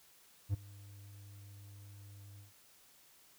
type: tone with ADSR envelope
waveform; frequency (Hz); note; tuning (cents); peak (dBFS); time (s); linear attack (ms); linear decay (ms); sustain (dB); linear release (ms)
triangle; 100; G2; +35; -26; 0.49-2.53; 47; 15; -23; 140
effects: white hiss -64 dBFS RMS until 3.38 s